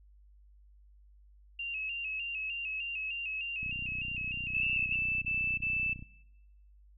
sine tone with vibrato, 2675 Hz, E7, 25 cents sharp, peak -34 dBFS, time 1.59-4.96 s, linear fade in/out 5 ms, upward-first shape square, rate 3.3 Hz, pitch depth 64 cents each way
click train, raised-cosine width 5 ms, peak -33 dBFS, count 75, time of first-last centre 3.63-6.025 s, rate 30.9 Hz
sine tone bursts, 2640 Hz, E7, 2 cents sharp, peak -29 dBFS, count 4, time 4.54-5.937 s, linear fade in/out 10 ms, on 320 ms, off 39 ms
effects noise-tail reverb RT60 1.0 s tail -21 dB re dry + added 50 Hz sine -56 dBFS peak until 6.97 s

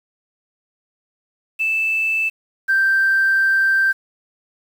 sine tone pair in turn, 2637 / 1568 Hz, E7 / G6, 0 / 0 cents, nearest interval major sixth, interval 900 cents, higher first, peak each -16 / -12 dBFS, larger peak second, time 1.59-2.3 / 2.68-3.93 s, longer second, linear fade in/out 20 ms, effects tanh soft clip ceiling -9 dBFS + 7-bit

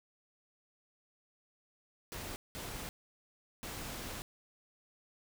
pink noise bursts at uneven times, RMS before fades -43 dBFS, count 3, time 2.12-2.36 / 2.55-2.89 / 3.63-4.22 s, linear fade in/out 0 ms, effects none

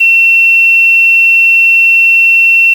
sine tone with quantisation, 2710 Hz, E7, 47 cents sharp, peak -3 dBFS, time 0-2.74 s, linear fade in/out 10 ms, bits 5, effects none

